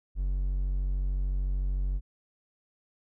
triangle tone, 46.74 Hz, F#1, 18 cents sharp, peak -24 dBFS, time 0.15-2.01 s, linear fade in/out 50 ms, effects none

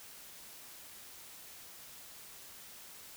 silence, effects white hiss -52 dBFS RMS until 3.16 s

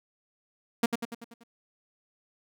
sawtooth tone with echo, 233.1 Hz, A#3, in tune, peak -17 dBFS, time 0.83-0.86 s, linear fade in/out 5 ms, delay 96 ms, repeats 6, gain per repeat -5 dB, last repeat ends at 1.436 s, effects none

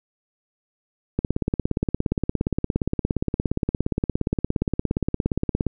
click train, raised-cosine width 3 ms, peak -8 dBFS, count 78, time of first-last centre 1.19-5.667 s, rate 17.2 Hz, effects none

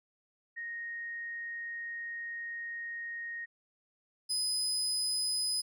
sine / 30% pulse tone pair in turn, 1864.7 / 5014 Hz, A#6 / D#8, 0 / +12 cents, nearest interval octave + perfect fourth, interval 1712 cents, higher second, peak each -37 / -26 dBFS, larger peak second, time 0.56-3.46 / 4.29-5.62 s, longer first, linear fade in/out 20 ms, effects none

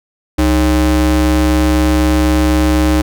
square ring-modulated tone, 120 Hz, B2, 49 cents flat, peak -7 dBFS, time 0.38-3.02 s, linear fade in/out 10 ms, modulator 188 Hz, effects none

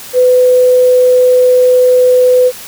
sine tone, 502 Hz, B4, 28 cents sharp, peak -4 dBFS, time 0.13-2.52 s, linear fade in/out 50 ms, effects white hiss -29 dBFS RMS until 2.67 s

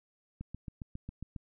click train, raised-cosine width 5 ms, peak -28 dBFS, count 8, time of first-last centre 0.41-1.362 s, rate 7.35 Hz, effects none

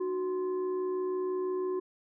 sine tone with frequency modulation, 370 Hz, F#4, in tune, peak -29 dBFS, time 0-1.8 s, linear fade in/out 10 ms, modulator 674 Hz, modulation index 0.43, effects none

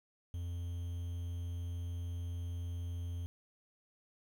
triangle tone with quantisation, 86.6 Hz, F2, 14 cents flat, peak -35 dBFS, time 0.34-3.26 s, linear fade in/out 0 ms, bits 10, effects none

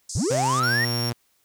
pink band-pass noise, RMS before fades -34 dBFS, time 0.09-0.6 s, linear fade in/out 5 ms, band 5100 to 8700 Hz, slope 48 dB/octave
triangle linear sweep, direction up, 63 to 1926 Hz, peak -19 dBFS, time 0.15-0.85 s, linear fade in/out 5 ms
sawtooth tone with pitch glide, 130.81 to 119.26 Hz, C3 to A#2, 0 to +40 cents, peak -21 dBFS, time 0.3-1.13 s, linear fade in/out 10 ms, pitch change -160 cents, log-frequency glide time 0.55-0.7 s
40% pulse tone, 5530 Hz, F8, 18 cents flat, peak -26 dBFS, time 0.63-1.1 s, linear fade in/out 5 ms
effects white hiss -66 dBFS RMS until 1.44 s

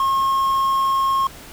triangle tone with quantisation, 1079 Hz, C#6, 47 cents flat, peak -14 dBFS, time 0-1.27 s, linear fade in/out 2 ms, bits 7, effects pink hiss -40 dBFS RMS until 1.52 s

